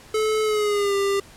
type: tone with pitch glide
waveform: square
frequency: 433.2 to 397.2 Hz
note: A4 to G4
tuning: -27 to +23 cents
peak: -20 dBFS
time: 0.14-1.2 s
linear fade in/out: 5 ms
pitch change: -150 cents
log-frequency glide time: 0.43-0.95 s
effects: pink hiss -47 dBFS RMS until 1.36 s + low-pass 11000 Hz 12 dB/octave